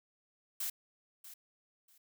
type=noise with echo; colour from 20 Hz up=blue; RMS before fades=-37 dBFS; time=0.6-0.7 s; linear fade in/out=5 ms; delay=640 ms; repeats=2; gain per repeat=-14 dB; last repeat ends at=1.98 s; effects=none